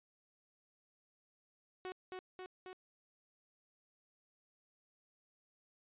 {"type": "tone with echo", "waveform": "sawtooth", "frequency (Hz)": 370, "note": "F#4", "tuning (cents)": 0, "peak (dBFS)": -38, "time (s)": [1.85, 1.92], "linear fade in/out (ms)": 0, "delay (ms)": 270, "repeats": 3, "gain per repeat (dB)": -2, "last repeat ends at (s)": 2.73, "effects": ["resampled to 8000 Hz"]}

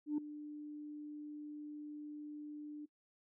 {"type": "tone with ADSR envelope", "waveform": "sine", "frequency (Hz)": 297.8, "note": "D4", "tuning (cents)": 24, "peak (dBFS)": -29, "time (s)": [0.06, 2.86], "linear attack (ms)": 120, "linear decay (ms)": 4, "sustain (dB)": -15, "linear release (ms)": 14, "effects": ["noise-tail reverb RT60 0.1 s tail -21 dB re dry", "tanh soft clip ceiling -30 dBFS"]}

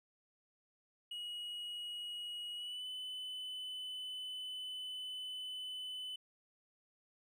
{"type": "tone with pitch glide", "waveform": "triangle", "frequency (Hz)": [2902, 3013], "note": ["F#7", "F#7"], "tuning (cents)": [-34, 31], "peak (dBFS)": -40, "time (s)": [1.11, 6.16], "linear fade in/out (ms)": 5, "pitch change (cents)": 65, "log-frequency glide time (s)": [2.55, 2.87], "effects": []}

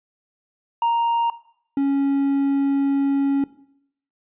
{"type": "tone pair in turn", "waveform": "triangle", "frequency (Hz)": [932.3, 277.2], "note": ["A#5", "C#4"], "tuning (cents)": [0, 0], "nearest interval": "octave + major sixth", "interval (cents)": 2100, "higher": "first", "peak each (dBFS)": -15, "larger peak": "neither", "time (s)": [[0.82, 1.3], [1.77, 3.44]], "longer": "second", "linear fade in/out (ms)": 2, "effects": ["noise-tail reverb RT60 0.7 s tail -18 dB re dry", "resampled to 8000 Hz"]}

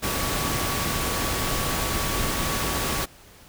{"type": "tone in noise", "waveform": "sine", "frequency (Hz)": 1133, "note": "C#6", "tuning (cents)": 37, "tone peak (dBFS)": -34, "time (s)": [0.02, 3.06], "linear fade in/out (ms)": 20, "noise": "pink", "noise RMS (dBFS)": -26, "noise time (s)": [0.02, 3.06], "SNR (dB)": -11, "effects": ["pink hiss -50 dBFS RMS until 3.48 s"]}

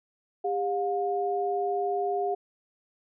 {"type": "tone pair together", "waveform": "sine", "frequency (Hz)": [400.9, 714.3], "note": ["G4", "F5"], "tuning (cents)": [39, 39], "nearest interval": "minor seventh", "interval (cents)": 1000, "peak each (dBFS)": -28, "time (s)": [0.44, 2.35], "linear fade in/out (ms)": 10, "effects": []}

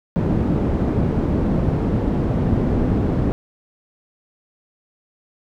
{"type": "low-pass noise", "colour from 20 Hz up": "white", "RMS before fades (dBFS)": -19, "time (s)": [0.16, 3.32], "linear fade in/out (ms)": 0, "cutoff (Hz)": 260, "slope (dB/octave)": 12, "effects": []}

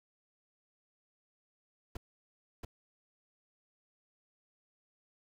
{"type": "noise with echo", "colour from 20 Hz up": "brown", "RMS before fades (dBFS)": -39, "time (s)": [1.95, 1.97], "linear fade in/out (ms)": 5, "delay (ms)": 680, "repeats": 1, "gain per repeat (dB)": -2, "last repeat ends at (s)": 2.65, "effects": []}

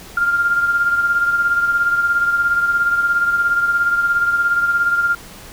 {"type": "beating tone pair", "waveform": "sine", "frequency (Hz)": [1396.9, 1413.9], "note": ["F6", "F6"], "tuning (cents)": [0, 21], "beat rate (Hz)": 17, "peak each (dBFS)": [-14, -23], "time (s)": [0.17, 5.15], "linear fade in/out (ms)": 5, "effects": ["pink hiss -38 dBFS RMS until 5.52 s"]}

